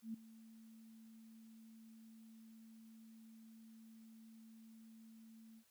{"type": "tone with ADSR envelope", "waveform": "sine", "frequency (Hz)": 223.7, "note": "A3", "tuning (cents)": 29, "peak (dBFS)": -40, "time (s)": [0.02, 5.64], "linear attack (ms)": 120, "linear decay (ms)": 7, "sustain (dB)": -17, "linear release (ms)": 64, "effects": ["white hiss -74 dBFS RMS until 5.7 s"]}